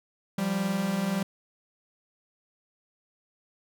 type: tone pair together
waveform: 45% pulse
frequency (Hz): 174.61 / 195.99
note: F3 / G3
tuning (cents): 0 / 0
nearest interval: major second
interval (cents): 200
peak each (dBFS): -32 / -27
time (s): 0.38-1.23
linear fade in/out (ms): 5
effects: none